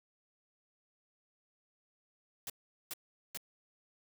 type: noise bursts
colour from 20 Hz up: white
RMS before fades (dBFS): -41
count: 3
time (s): 2.47-3.374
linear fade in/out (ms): 2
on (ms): 28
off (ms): 410
effects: none